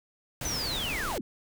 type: noise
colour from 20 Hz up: pink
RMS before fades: -35 dBFS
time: 0.41-1.18 s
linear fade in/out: 2 ms
type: linear sweep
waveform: sine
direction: down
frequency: 6160 to 176.5 Hz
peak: -31 dBFS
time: 0.45-1.21 s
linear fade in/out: 2 ms
effects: none